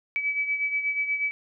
sine beating tone pair, 2290 / 2298.3 Hz, D7 / D7, -44 / -38 cents, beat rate 8.3 Hz, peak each -25 / -32 dBFS, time 0.16-1.31 s, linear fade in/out 0 ms, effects none

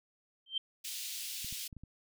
sine tone with exponential growth, 3136 Hz, G7, in tune, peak -27 dBFS, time 0.46-0.58 s, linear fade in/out 5 ms, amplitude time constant 26 ms
pink high-pass noise, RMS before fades -41 dBFS, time 0.84-1.68 s, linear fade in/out 10 ms, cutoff 2900 Hz, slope 24 dB/octave
clicks, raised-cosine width 5 ms, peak -36 dBFS, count 5, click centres 1.446 / 1.526 / 1.728 / 1.767 / 1.836 s
effects none

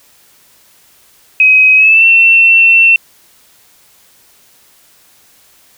sine tone with pitch glide, 2532 to 2698 Hz, D#7 to E7, +30 to +40 cents, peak -3 dBFS, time 1.4-2.96 s, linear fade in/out 2 ms, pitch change +110 cents, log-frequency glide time 1.76-2.05 s, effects white hiss -47 dBFS RMS until 5.77 s

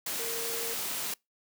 sine tone in noise, 461.9 Hz, A#4, 16 cents flat, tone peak -38 dBFS, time 0.19-0.74 s, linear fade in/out 5 ms, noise white, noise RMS -34 dBFS, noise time 0.06-1.14 s, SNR -7 dB, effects noise-tail reverb RT60 0.2 s tail -26 dB re dry + high-pass 150 Hz 12 dB/octave

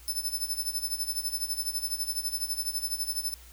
15% pulse tone with tremolo, 5274 Hz, E8, in tune, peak -21 dBFS, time 0.08-3.34 s, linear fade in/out 0 ms, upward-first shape sine, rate 12 Hz, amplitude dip 80%, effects added 60 Hz sine -50 dBFS peak until 3.52 s + white hiss -54 dBFS RMS until 3.52 s

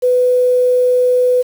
sine tone with quantisation, 498.9 Hz, B4, 17 cents sharp, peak -9 dBFS, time 0.02-1.43 s, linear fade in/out 20 ms, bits 6, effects none

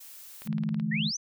blue noise, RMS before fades -47 dBFS, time 0-0.48 s, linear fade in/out 10 ms
click train, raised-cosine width 0.3 ms, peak -28 dBFS, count 8, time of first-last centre 0.42-0.798 s, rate 18.5 Hz
sine chord, D suspended second, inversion none, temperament equal with one note detuned, 146.83 / 164.81 / 215.2 Hz, D3 / E3 / A3, 0 / 0 / -38 cents, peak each -35 / -31 / -29 dBFS, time 0.45-1.12 s, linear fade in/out 50 ms
sine exponential sweep, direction up, 1760 to 6400 Hz, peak -29 dBFS, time 0.91-1.17 s, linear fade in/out 10 ms
effects none

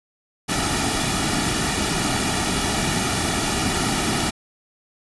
pink noise with comb filter, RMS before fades -22 dBFS, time 0.48-4.31 s, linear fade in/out 20 ms, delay 1.9 ms, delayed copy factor -0.65, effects resampled to 24000 Hz

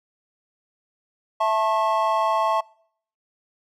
triangle chord, A major, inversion second, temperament equal with one note detuned, 659.3 / 880 / 1084.7 Hz, E5 / A5 / C#6, 0 / 0 / -38 cents, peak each -21 / -21 / -21 dBFS, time 1.4-2.61 s, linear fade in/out 10 ms, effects noise-tail reverb RT60 0.6 s tail -24 dB re dry

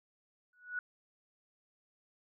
sine tone with exponential growth, 1469 Hz, F#6, 13 cents flat, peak -31 dBFS, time 0.53-0.79 s, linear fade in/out 2 ms, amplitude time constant 55 ms, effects none

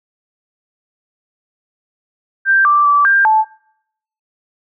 sine tone with pitch steps, 1576 / 1173 / 1158 / 1592 / 872 Hz, G6 / D6 / D6 / G6 / A5, +9 / -2 / -25 / +26 / -16 cents, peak -8 dBFS, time 2.45-3.45 s, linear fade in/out 50 ms, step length 200 ms, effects noise-tail reverb RT60 0.8 s tail -26 dB re dry

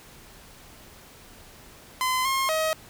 sawtooth tone with pitch steps, 1025 / 1070 / 633 Hz, C6 / C6 / D#5, -36 / +38 / +30 cents, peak -19 dBFS, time 2.01-2.73 s, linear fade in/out 0 ms, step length 240 ms, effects pink hiss -49 dBFS RMS until 2.89 s

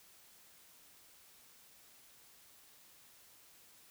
silence, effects white hiss -62 dBFS RMS until 3.9 s

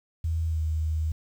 sine tone with pitch glide, 81.3 to 78.85 Hz, E2 to D#2, -23 to +24 cents, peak -24 dBFS, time 0.24-1.12 s, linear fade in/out 5 ms, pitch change -53 cents, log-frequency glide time 0.47-0.6 s, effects 9-bit

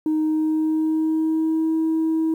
sine tone with pitch glide, 310.9 to 320.8 Hz, D#4 to E4, -1 to -47 cents, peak -16 dBFS, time 0.06-2.34 s, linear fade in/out 2 ms, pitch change +54 cents, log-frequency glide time 0.2-1.73 s, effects tanh soft clip ceiling -16 dBFS + 9-bit

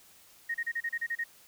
sine tone bursts, 1864.7 Hz, A#6, in tune, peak -29 dBFS, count 9, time 0.49-1.241 s, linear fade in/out 10 ms, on 55 ms, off 32 ms, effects white hiss -58 dBFS RMS until 1.47 s

